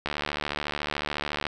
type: click train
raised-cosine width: 0.3 ms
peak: -12 dBFS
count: 105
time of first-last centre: 0.06-1.467 s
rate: 73.9 Hz
effects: none